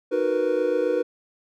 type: chord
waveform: triangle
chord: B major seventh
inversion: first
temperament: equal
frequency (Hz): 311.1 / 370 / 466.2 / 493.9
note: D#4 / F#4 / A#4 / B4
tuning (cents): 0 / 0 / 0 / 0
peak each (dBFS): -27 / -26 / -24 / -21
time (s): 0.11-1.03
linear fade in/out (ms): 20
effects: none